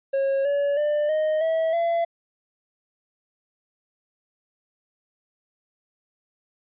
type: tone with pitch steps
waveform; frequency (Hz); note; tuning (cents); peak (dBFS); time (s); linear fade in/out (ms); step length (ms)
triangle; 545 / 569.1 / 594.3 / 620.6 / 648.1 / 676.8; C#5 / C#5 / D5 / D#5 / E5 / E5; -29 / +45 / +20 / -5 / -30 / +45; -18; 0.13-2.05; 10; 320
effects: resampled to 8000 Hz